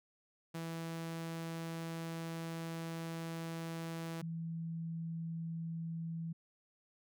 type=tone pair in turn; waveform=sawtooth / sine; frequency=164.81 / 164.81 Hz; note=E3 / E3; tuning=0 / 0 cents; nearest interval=unison; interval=0 cents; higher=neither; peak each=-36 / -38 dBFS; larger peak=first; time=0.54-4.22 / 4.22-6.33 s; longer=first; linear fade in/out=10 ms; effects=none